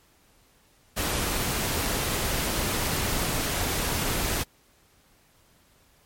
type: noise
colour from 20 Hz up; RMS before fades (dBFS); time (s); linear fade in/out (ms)
pink; -27; 0.96-4.44; 20
effects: pink hiss -61 dBFS RMS until 6.05 s + MP3 64 kbps